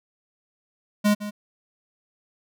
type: tone with echo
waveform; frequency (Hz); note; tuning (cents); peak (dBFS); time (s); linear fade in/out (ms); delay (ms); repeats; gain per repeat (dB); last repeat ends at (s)
square; 207.7; G#3; 0; -17; 1.04-1.15; 20; 160; 1; -13; 1.31
effects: none